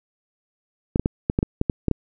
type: clicks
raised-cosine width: 3 ms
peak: -6 dBFS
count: 10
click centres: 0.959 / 0.996 / 1.059 / 1.299 / 1.389 / 1.429 / 1.614 / 1.698 / 1.883 / 1.913 s
effects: none